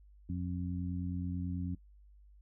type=harmonic tone; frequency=89.2 Hz; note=F2; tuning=37 cents sharp; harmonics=1 / 2 / 3; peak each=-37 / -38 / -41 dBFS; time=0.29-1.75 s; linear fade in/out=5 ms; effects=noise-tail reverb RT60 0.1 s tail -22 dB re dry + added 50 Hz sine -56 dBFS peak until 2.41 s